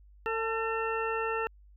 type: harmonic tone with a mistuned harmonic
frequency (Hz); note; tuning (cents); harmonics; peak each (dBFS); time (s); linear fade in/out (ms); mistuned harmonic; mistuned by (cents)
450; A4; +39; 1 / 2 / 3 / 4 / 6; -32 / -36 / -35 / -38 / -38; 0.26-1.47; 0; 2; -27
effects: added 50 Hz sine -53 dBFS peak until 1.76 s